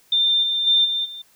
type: tone with level steps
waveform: sine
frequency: 3592 Hz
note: A7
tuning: 35 cents sharp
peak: -15 / -19 / -13 / -20 / -32 dBFS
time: 0.12-1.22 s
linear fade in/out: 5 ms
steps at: 0.42 / 0.66 / 0.84 / 1.04 s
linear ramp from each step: 20 ms
effects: white hiss -57 dBFS RMS until 1.35 s